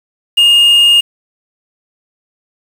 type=tone with quantisation; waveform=triangle; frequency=2838 Hz; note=F7; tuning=27 cents sharp; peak=-3 dBFS; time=0.37-1.01 s; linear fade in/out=10 ms; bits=5; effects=none